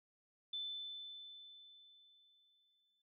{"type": "tone with exponential decay", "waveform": "sine", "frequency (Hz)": 3520, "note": "A7", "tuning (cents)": 0, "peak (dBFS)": -39, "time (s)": [0.53, 3.02], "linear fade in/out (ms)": 5, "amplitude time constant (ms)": 540, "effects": []}